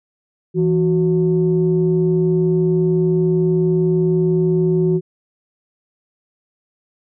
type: tone pair together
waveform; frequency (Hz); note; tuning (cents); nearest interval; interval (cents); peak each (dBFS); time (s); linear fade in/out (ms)
sine; 164.81 / 369.2; E3 / F#4; 0 / -4; octave + major second; 1396; -15; 0.54-5.01; 50
effects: tanh soft clip ceiling -6 dBFS